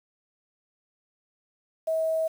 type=tone with quantisation; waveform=sine; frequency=643 Hz; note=E5; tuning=43 cents flat; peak=-23 dBFS; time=1.87-2.28 s; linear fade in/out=10 ms; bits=8; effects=none